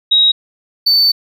sine / triangle tone pair in turn, 3807 / 4527 Hz, A#7 / C#8, +36 / +36 cents, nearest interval minor third, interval 300 cents, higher second, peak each -7 dBFS, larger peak neither, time 0.11-0.32 / 0.86-1.12 s, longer second, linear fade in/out 10 ms, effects none

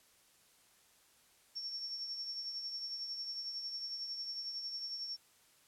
sine tone with tremolo, 5470 Hz, F8, 37 cents flat, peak -37 dBFS, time 1.55-5.17 s, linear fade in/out 20 ms, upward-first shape triangle, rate 11 Hz, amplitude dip 50%, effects white hiss -67 dBFS RMS until 5.67 s + low-pass 12000 Hz 12 dB/octave

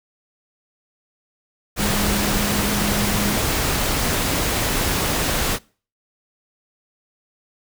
sine tone in noise, 204.8 Hz, G#3, 24 cents flat, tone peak -24 dBFS, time 1.78-3.4 s, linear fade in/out 50 ms, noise pink, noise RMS -21 dBFS, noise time 1.76-5.59 s, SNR -6 dB, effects noise-tail reverb RT60 0.4 s tail -24 dB re dry

